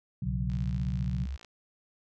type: chord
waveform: sine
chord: B suspended second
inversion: none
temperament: equal with one note detuned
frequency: 123.47 / 138.59 / 182.03 Hz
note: B2 / C#3 / F#3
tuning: 0 / 0 / -28 cents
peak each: -34 dBFS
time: 0.22-1.26 s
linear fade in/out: 5 ms
type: tone with pitch glide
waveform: sine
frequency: 64.3 to 67.77 Hz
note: C2 to C#2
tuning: -30 to -39 cents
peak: -32 dBFS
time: 0.25-1.37 s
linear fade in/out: 20 ms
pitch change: +91 cents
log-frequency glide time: 0.51-0.73 s
type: click train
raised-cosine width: 0.2 ms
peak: -34 dBFS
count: 55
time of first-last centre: 0.5-1.447 s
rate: 57 Hz
effects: none